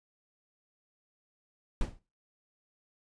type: noise with exponential decay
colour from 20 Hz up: brown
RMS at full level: -25 dBFS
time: 1.81-1.99 s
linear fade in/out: 2 ms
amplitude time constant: 39 ms
effects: noise-tail reverb RT60 0.3 s tail -18 dB re dry + resampled to 22050 Hz